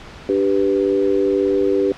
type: chord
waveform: sine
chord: G major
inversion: second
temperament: equal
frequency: 293.7 / 392 / 493.9 Hz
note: D4 / G4 / B4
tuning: 0 / 0 / 0 cents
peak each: -21 / -16 / -21 dBFS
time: 0.29-1.92 s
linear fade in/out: 2 ms
effects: pink hiss -38 dBFS RMS until 1.97 s + low-pass 4000 Hz 12 dB/octave